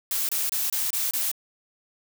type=noise bursts; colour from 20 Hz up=blue; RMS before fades=-26 dBFS; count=6; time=0.11-1.315 s; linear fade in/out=2 ms; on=180 ms; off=25 ms; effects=none